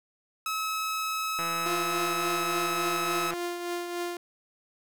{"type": "tone", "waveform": "sawtooth", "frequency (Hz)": 1289, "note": "E6", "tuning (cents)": -39, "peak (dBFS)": -25, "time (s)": [0.46, 3.31], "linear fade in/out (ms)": 2}
{"type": "click train", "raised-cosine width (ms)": 0.5, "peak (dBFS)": -21, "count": 328, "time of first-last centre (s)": [1.39, 3.336], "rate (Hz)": 168}
{"type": "tone with tremolo", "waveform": "sawtooth", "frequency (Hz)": 349.2, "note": "F4", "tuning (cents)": 0, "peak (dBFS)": -25, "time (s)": [1.66, 4.17], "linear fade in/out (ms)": 2, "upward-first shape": "triangle", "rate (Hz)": 3.5, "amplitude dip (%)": 50}
{"effects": []}